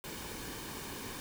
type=noise with comb filter; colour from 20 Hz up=pink; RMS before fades=-43 dBFS; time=0.04-1.2 s; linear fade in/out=0 ms; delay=1.5 ms; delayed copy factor=-0.5; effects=none